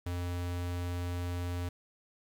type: tone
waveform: square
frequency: 88.2 Hz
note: F2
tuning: 18 cents sharp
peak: -34 dBFS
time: 0.06-1.69 s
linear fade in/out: 5 ms
effects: 10-bit